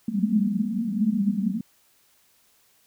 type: band-pass noise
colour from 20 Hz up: white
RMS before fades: -24 dBFS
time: 0.08-1.61 s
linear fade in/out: 5 ms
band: 190 to 230 Hz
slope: 96 dB/octave
effects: white hiss -62 dBFS RMS until 2.86 s